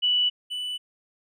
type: tone pair in turn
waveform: sine / triangle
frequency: 2960 / 2977 Hz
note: F#7 / F#7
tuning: 0 / +10 cents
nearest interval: unison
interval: 10 cents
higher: second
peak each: -19 / -27 dBFS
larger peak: first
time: 0.02-0.3 / 0.5-0.78 s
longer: neither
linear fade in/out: 20 ms
effects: none